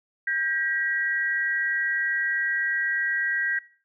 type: tone pair together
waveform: sine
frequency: 1595.8 / 1916 Hz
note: G6 / A#6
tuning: +30 / +47 cents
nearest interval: minor third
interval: 317 cents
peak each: -26 dBFS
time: 0.27-3.59 s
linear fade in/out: 5 ms
effects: noise-tail reverb RT60 0.4 s tail -19 dB re dry